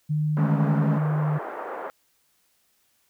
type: tone with vibrato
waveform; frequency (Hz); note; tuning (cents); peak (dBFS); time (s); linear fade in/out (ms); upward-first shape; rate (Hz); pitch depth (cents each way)
sine; 150.9; D3; +47; -21; 0.09-1.39; 20; sine; 1.2; 14
type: chord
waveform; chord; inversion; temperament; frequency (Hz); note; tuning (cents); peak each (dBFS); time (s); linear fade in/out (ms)
triangle; A major seventh; second; equal with one note detuned; 160.86 / 207.7 / 220 / 277.2; E3 / G#3 / A3 / C#4; -42 / 0 / 0 / 0; -25 / -25 / -31 / -28; 0.37-0.99; 20
type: band-pass noise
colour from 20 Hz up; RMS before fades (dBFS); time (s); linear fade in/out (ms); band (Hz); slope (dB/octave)
pink; -34; 0.37-1.9; 0; 400 to 1400; 24
effects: white hiss -67 dBFS RMS until 3.09 s